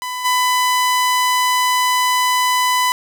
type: tone with level steps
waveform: sawtooth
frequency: 1000 Hz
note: B5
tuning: 21 cents sharp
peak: -19 / -10 dBFS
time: 0.02-2.92 s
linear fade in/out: 0 ms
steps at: 0.24 s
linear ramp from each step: 20 ms
effects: none